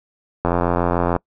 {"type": "click train", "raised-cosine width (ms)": 1, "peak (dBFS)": -4, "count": 63, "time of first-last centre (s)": [0.45, 1.163], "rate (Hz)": 86.9, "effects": ["noise-tail reverb RT60 0.1 s tail -25 dB re dry"]}